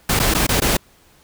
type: noise with dropouts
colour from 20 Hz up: pink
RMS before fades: -17 dBFS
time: 0.09-0.77 s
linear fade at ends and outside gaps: 5 ms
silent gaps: 0.193-0.198 / 0.34-0.347 / 0.468-0.489 / 0.602-0.618 s
effects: pink hiss -53 dBFS RMS until 1.23 s